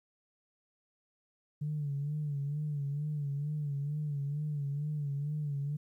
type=tone with vibrato; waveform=sine; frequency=145.8 Hz; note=D3; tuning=12 cents flat; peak=-31 dBFS; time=1.61-5.77 s; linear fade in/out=10 ms; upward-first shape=sine; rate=2.2 Hz; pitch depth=70 cents each way; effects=tanh soft clip ceiling -27 dBFS + 12-bit